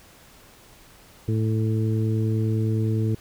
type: harmonic tone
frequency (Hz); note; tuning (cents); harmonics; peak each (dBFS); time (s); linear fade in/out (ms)
110; A2; 0; 1 / 2 / 3 / 4; -21 / -29 / -30 / -33; 1.28-3.15; 5
effects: pink hiss -51 dBFS RMS until 3.2 s